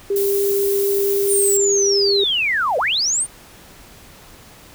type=tone; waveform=sine; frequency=399.3 Hz; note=G4; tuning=32 cents sharp; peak=-16 dBFS; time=0.1-2.24 s; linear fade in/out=5 ms
type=noise; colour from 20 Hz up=violet; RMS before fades=-25 dBFS; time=0.16-1.57 s; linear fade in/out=2 ms
type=linear two-way sweep; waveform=sine; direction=down then up; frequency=9320 to 466.2 to 9320 Hz; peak=-16 dBFS; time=1.27-3.27 s; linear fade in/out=50 ms; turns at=2.78 s
effects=pink hiss -44 dBFS RMS until 4.74 s